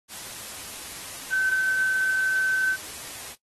sine tone in noise, 1533 Hz, G6, 39 cents flat, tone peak -21 dBFS, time 1.3-2.77 s, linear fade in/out 50 ms, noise white, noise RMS -38 dBFS, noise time 0.08-3.36 s, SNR +14 dB, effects noise-tail reverb RT60 0.1 s tail -18 dB re dry + AAC 32 kbps

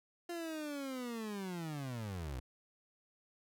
30% pulse linear sweep, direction down, 349.2 to 58.27 Hz, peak -37 dBFS, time 0.29-2.4 s, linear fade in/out 5 ms, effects none

